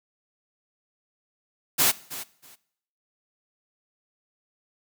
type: noise with echo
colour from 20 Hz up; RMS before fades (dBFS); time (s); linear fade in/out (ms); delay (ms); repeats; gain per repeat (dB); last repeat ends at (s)
white; -20; 1.78-1.92; 20; 320; 2; -15; 2.56
effects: noise-tail reverb RT60 0.7 s tail -20 dB re dry + high-pass 100 Hz 12 dB/octave